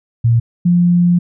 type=tone pair in turn; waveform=sine; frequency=116.54 / 175.17 Hz; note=A#2 / F3; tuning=0 / +6 cents; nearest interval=perfect fifth; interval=706 cents; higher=second; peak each=-8 dBFS; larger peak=neither; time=0.24-0.4 / 0.65-1.19 s; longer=second; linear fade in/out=10 ms; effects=none